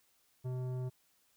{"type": "tone with tanh clipping", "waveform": "sine", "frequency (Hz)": 127.1, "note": "C3", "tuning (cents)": -50, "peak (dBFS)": -37, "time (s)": [0.44, 0.9], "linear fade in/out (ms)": 20, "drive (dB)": 13, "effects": ["white hiss -72 dBFS RMS until 1.36 s"]}